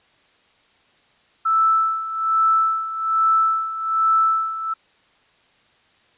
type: tone with tremolo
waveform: sine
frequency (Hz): 1318.5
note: E6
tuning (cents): 0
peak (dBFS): -13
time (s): 1.45-4.74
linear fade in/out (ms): 10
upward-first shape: sine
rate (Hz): 1.2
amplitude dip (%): 75
effects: white hiss -58 dBFS RMS until 6.17 s + resampled to 8000 Hz